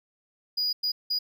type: tone bursts at uneven times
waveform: triangle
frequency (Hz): 4906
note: D#8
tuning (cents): -25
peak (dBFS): -23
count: 3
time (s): 0.57-0.73 / 0.83-0.92 / 1.1-1.19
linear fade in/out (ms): 10
effects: none